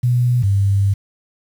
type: tone pair in turn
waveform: sine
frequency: 122.8 / 99.08 Hz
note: B2 / G2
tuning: -9 / +19 cents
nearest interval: major third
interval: 372 cents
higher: first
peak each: -12 dBFS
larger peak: neither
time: 0.03-0.43 / 0.43-0.94 s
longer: second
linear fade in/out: 10 ms
effects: 7-bit